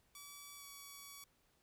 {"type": "tone with pitch glide", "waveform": "5% pulse", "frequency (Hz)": [1146, 1131.5], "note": ["D6", "C#6"], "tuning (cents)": [-43, 35], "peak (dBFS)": -40, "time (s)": [0.15, 1.24], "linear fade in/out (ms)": 2, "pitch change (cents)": -22, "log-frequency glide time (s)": [0.57, 0.64], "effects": ["pink hiss -75 dBFS RMS until 1.62 s"]}